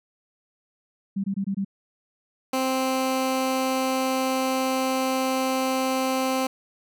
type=tone bursts; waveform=sine; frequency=196 Hz; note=G3; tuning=in tune; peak=-23 dBFS; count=5; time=1.16-1.648 s; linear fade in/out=10 ms; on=80 ms; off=22 ms
type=tone; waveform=15% pulse; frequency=261.8 Hz; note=C4; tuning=1 cent sharp; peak=-16 dBFS; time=2.53-6.47 s; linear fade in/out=5 ms
effects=none